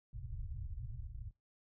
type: low-pass noise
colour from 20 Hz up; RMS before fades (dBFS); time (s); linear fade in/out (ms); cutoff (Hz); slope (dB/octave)
pink; -44; 0.13-1.31; 5; 130; 96
effects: noise-tail reverb RT60 0.2 s tail -22 dB re dry

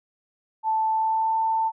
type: tone with pitch glide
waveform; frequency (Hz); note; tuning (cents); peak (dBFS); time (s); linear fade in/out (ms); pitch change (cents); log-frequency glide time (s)
sine; 880 to 891.3; A5 to A5; 0 to +22; -20; 0.63-1.72; 50; +22; 0.89-1.38
effects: none

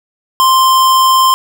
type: tone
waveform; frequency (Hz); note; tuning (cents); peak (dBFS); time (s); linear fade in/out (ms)
square; 1046.5; C6; 0; -7; 0.4-1.34; 0
effects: none

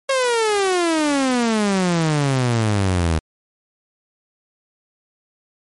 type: exponential sweep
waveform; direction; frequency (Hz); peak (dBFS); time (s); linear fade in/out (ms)
sawtooth; down; 548 to 77.78; -12; 0.09-3.19; 5
effects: MP3 48 kbps

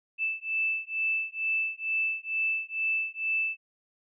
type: beating tone pair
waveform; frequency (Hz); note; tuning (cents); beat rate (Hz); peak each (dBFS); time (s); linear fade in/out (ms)
sine; 2637 / 2639.2; E7 / E7; 0 / +1; 2.2; -30; 0.18-3.57; 50
effects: none

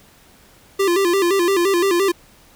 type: tone with vibrato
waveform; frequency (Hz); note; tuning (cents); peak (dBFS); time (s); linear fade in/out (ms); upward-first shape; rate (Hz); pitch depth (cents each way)
square; 369.1; F#4; -4; -15; 0.79-2.12; 10; square; 5.8; 110
effects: pink hiss -50 dBFS RMS until 2.55 s

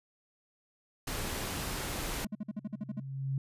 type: noise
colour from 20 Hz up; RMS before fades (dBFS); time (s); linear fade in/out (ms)
pink; -36; 1.07-2.25; 5
type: tone with exponential growth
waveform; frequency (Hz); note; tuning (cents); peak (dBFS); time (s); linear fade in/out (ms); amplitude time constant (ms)
sine; 135.3; C#3; -42; -28; 2.18-3.38; 2; 260
type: tone bursts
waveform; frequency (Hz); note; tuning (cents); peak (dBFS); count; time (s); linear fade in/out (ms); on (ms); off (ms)
triangle; 210; G#3; +19; -31; 10; 2.24-3; 5; 31; 50
effects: resampled to 32000 Hz

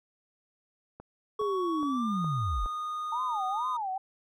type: click train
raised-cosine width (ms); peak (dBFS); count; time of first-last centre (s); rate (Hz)
1; -30; 5; 1-2.66; 2.41
type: linear sweep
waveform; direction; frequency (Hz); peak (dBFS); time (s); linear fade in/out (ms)
sine; down; 431.6 to 32.7; -28; 1.39-2.67; 10
type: tone with pitch glide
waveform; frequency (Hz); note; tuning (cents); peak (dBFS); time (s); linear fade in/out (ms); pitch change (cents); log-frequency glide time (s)
triangle; 1116 to 1231.1; C#6 to D#6; +11 to -19; -30; 1.39-3.77; 5; +170; 1.77-2.2
type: tone with vibrato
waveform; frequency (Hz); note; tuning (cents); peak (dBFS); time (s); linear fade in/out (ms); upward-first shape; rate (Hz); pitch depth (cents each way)
sine; 880; A5; 0; -30; 3.12-3.98; 5; sine; 2.2; 280
effects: none

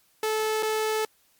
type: tone with dropouts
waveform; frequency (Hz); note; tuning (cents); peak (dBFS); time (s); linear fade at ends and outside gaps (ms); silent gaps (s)
sawtooth; 434.9; A4; -20; -20; 0.23-1.05; 2; 0.626-0.63
effects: white hiss -64 dBFS RMS until 1.39 s + MP3 96 kbps

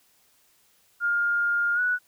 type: tone with pitch glide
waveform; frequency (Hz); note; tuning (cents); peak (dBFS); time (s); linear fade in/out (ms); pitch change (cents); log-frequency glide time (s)
sine; 1411 to 1474.3; F6 to F#6; +17 to -7; -21; 1-1.99; 50; +76; 1.75-1.8
effects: white hiss -63 dBFS RMS until 2.07 s

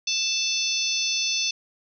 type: harmonic tone with a mistuned harmonic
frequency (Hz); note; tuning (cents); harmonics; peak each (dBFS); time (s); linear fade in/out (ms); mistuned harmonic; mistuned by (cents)
880; A5; 0; 3 / 4 / 5 / 6 / 7; -29 / -29 / -29 / -29 / -29; 0.07-1.51; 5; 7; -22
effects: none

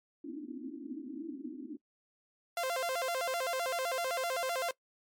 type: band-pass noise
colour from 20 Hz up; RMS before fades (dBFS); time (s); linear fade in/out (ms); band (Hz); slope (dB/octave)
white; -42; 0.24-1.77; 10; 240 to 330; 96
type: tone with vibrato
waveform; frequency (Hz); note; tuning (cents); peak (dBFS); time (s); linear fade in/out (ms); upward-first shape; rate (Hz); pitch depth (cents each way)
sawtooth; 600; D5; +37; -28; 2.57-4.71; 2; square; 7.8; 240
effects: noise-tail reverb RT60 0.1 s tail -21 dB re dry + MP3 96 kbps

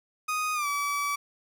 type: tone with pitch glide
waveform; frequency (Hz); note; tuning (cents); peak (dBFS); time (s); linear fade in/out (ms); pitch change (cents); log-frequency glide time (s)
30% pulse; 1244.5 to 1147.8; D#6 to D6; 0 to -40; -24; 0.28-1.16; 10; -140; 0.54-0.67
effects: 10-bit

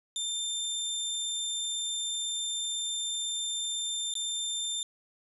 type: tone with dropouts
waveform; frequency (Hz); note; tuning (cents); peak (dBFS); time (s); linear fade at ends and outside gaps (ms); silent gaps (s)
25% pulse; 3586; A7; +32; -27; 0.16-4.83; 1; 4.139-4.153
effects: resampled to 32000 Hz

